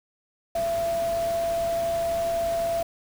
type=tone in noise; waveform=sine; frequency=673 Hz; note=E5; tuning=36 cents sharp; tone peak=-23 dBFS; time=0.55-2.83 s; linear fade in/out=5 ms; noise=pink; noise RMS=-38 dBFS; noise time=0.55-2.83 s; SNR=+12 dB; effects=none